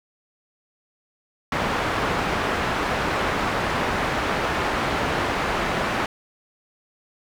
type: low-pass noise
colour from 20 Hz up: white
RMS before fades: -24 dBFS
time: 1.52-6.06 s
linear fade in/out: 2 ms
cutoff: 1500 Hz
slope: 12 dB/octave
effects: none